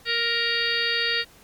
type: harmonic tone with a mistuned harmonic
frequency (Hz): 467.6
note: A#4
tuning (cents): +5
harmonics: 1 / 3 / 4 / 5 / 6 / 7 / 8 / 9 / 10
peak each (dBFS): -33 / -31 / -26 / -33 / -29 / -35 / -29 / -33 / -30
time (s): 0.05-1.25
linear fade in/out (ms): 50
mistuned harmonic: 9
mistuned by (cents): +57
effects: pink hiss -52 dBFS RMS until 1.43 s + MP3 96 kbps